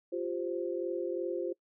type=chord; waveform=sine; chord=F suspended second; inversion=none; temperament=equal; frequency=349.2 / 392 / 523.3 Hz; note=F4 / G4 / C5; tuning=0 / 0 / 0 cents; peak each=-34 / -38 / -37 dBFS; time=0.12-1.53 s; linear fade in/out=10 ms; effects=noise-tail reverb RT60 0.1 s tail -23 dB re dry